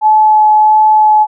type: tone with vibrato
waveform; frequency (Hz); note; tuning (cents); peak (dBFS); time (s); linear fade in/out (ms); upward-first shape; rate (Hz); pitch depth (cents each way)
sine; 858; A5; -44; -4; 0.01-1.27; 50; sine; 1.5; 8
effects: none